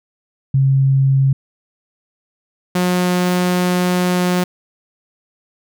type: tone pair in turn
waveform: sine / sawtooth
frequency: 135.3 / 179.82 Hz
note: C#3 / F#3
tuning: -42 / -49 cents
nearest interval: perfect fourth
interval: 493 cents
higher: second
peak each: -10 dBFS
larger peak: neither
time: 0.54-1.33 / 2.75-4.44 s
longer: second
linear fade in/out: 5 ms
effects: none